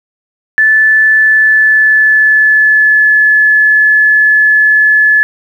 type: tone with pitch glide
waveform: sine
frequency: 1746 to 1719 Hz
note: A6 to A6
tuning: -14 to -41 cents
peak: -4 dBFS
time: 0.58-5.23 s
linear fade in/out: 0 ms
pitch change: -27 cents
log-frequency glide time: 1.15-3.13 s
effects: 7-bit